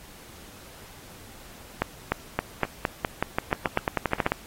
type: accelerating click train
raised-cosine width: 0.5 ms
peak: -7 dBFS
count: 18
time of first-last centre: 1.82-4.32 s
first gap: 300 ms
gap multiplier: 0.9
effects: pink hiss -48 dBFS RMS until 4.46 s + AAC 48 kbps